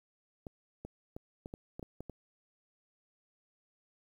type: clicks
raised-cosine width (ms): 2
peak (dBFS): -29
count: 9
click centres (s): 0.468 / 0.85 / 1.165 / 1.459 / 1.539 / 1.795 / 1.828 / 2.006 / 2.097
effects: 10-bit